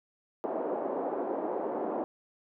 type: band-pass noise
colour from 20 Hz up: white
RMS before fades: -33 dBFS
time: 0.44-2.04 s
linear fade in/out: 0 ms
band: 280 to 740 Hz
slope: 24 dB/octave
effects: none